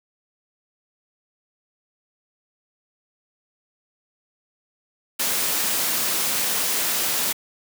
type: noise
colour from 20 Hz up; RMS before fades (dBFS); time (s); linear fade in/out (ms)
white; -23; 5.19-7.33; 10
effects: high-pass 150 Hz 12 dB/octave